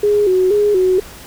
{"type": "tone with vibrato", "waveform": "sine", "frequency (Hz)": 392, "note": "G4", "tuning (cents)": 0, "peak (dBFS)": -10, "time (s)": [0.03, 1], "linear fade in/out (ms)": 5, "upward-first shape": "square", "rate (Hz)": 2.1, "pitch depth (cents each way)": 96, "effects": ["pink hiss -36 dBFS RMS until 1.26 s"]}